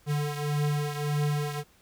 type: beating tone pair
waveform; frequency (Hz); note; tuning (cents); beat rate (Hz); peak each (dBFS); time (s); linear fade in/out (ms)
square; 146.83 / 148.53; D3 / D3; 0 / +20; 1.7; -28 / -33; 0.06-1.64; 50
effects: pink hiss -61 dBFS RMS until 1.81 s